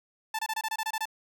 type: tone bursts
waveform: sawtooth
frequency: 880 Hz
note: A5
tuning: in tune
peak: -25 dBFS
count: 10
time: 0.34-1.055 s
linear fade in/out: 5 ms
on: 49 ms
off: 25 ms
effects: none